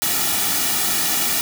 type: noise with comb filter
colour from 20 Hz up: white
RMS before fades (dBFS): -20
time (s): 0.02-1.41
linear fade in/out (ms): 0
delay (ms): 1.9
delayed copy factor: -0.7
effects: none